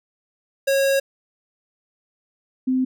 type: tone pair in turn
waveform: square / sine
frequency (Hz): 547 / 258.1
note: C#5 / C4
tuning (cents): -23 / -23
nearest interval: octave + minor second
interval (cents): 1300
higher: first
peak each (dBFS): -17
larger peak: neither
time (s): 0.67-1 / 2.67-2.85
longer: first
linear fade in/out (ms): 10
effects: none